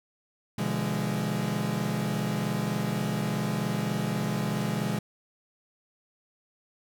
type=chord; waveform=40% pulse; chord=B diminished seventh; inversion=none; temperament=equal with one note detuned; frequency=123.47 / 146.83 / 171.12 / 207.7 Hz; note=B2 / D3 / F3 / Ab3; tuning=0 / 0 / -35 / 0 cents; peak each=-33 / -33 / -32 / -30 dBFS; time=0.58-4.99 s; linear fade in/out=5 ms; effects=none